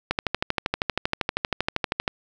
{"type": "click train", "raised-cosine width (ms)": 0.3, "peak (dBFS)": -6, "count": 26, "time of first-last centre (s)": [0.11, 2.079], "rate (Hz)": 12.7, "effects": []}